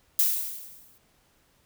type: noise with exponential decay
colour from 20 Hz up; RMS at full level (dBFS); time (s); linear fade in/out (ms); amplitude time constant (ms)
violet; -20; 0.19-0.98; 1; 170
effects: pink hiss -65 dBFS RMS until 1.65 s